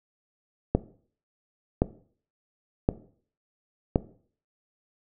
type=click train; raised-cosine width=2 ms; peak=-6 dBFS; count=4; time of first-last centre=0.75-3.959 s; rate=0.935 Hz; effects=noise-tail reverb RT60 0.5 s tail -17 dB re dry